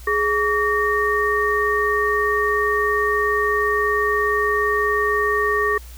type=tone cluster; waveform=sine; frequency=418 / 1141 / 1843 Hz; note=G#4 / C#6 / A#6; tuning=+11 / +50 / -20 cents; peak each=-21 dBFS; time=0.07-5.78 s; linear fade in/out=5 ms; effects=added 60 Hz sine -36 dBFS peak until 5.97 s + white hiss -46 dBFS RMS until 5.97 s